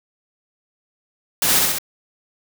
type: noise with echo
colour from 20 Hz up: white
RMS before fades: -18 dBFS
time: 1.42-1.59 s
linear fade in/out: 2 ms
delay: 65 ms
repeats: 3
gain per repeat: -2 dB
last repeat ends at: 1.785 s
effects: none